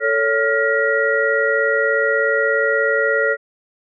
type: tone cluster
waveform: sine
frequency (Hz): 444.3 / 561 / 1405 / 1910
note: A4 / C#5 / F6 / A#6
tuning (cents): +17 / +21 / +10 / +42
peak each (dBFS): -20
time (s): 0-3.37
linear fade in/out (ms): 50
effects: none